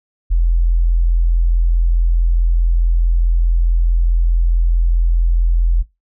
sine tone, 42.34 Hz, E1, 47 cents sharp, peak -10 dBFS, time 0.3-5.83 s, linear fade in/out 20 ms, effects noise-tail reverb RT60 0.2 s tail -19 dB re dry

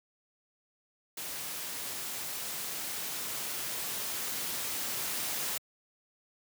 white noise with level ramp, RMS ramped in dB -39 to -34 dBFS, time 1.17-5.58 s, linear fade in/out 5 ms, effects high-pass 100 Hz 12 dB/octave

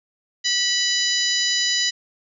harmonic tone with a mistuned harmonic, 991 Hz, B5, 6 cents sharp, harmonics 2 / 3 / 4 / 5 / 6 / 7, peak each -26 / -26 / -24 / -24 / -28 / -28 dBFS, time 0.44-1.91 s, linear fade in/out 20 ms, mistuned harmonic 2, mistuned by -29 cents, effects none

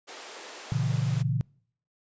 pink high-pass noise, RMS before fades -43 dBFS, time 0.07-1.23 s, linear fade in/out 20 ms, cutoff 370 Hz, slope 24 dB/octave
sine chord, A# diminished, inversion none, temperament equal, 116.54 / 138.59 / 164.81 Hz, A#2 / C#3 / E3, 0 / 0 / 0 cents, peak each -28 / -27 / -32 dBFS, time 0.72-1.41 s, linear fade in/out 0 ms
effects noise-tail reverb RT60 0.6 s tail -25 dB re dry + resampled to 16000 Hz

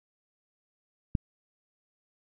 click, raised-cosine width 5 ms, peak -13 dBFS, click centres 1.152 s, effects none

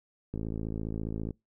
click train, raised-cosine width 3 ms, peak -22 dBFS, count 54, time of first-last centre 0.34-1.307 s, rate 54.8 Hz, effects noise-tail reverb RT60 0.2 s tail -25 dB re dry

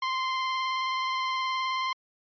sawtooth tone with vibrato, 1043 Hz, C6, 6 cents flat, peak -23 dBFS, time 0.02-1.93 s, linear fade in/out 5 ms, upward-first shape sine, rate 19 Hz, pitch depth 15 cents each way, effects resampled to 11025 Hz

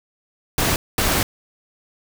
pink noise bursts at uneven times, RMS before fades -19 dBFS, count 2, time 0.58-0.76 / 0.98-1.23 s, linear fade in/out 2 ms, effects none

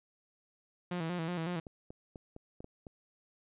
sawtooth tone with vibrato, 170 Hz, F3, 46 cents flat, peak -30 dBFS, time 0.91-1.6 s, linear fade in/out 5 ms, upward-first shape square, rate 5.4 Hz, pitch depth 76 cents each way
clicks, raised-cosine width 2 ms, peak -33 dBFS, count 7, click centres 1.668 / 1.905 / 2.158 / 2.364 / 2.605 / 2.644 / 2.868 s
effects resampled to 8000 Hz + 12-bit

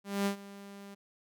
sawtooth tone with ADSR envelope, 199.5 Hz, G3, 31 cents sharp, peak -23 dBFS, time 0.04-0.95 s, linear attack 220 ms, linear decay 99 ms, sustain -19 dB, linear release 14 ms, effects none

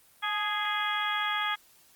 harmonic tone with a mistuned harmonic, 415 Hz, G#4, 1 cent flat, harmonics 2 / 3 / 4 / 5 / 6 / 7 / 8, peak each -35 / -32 / -33 / -35 / -41 / -45 / -34 dBFS, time 0.22-1.56 s, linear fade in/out 20 ms, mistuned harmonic 2, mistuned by +40 cents, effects white hiss -60 dBFS RMS until 1.95 s + Opus 24 kbps

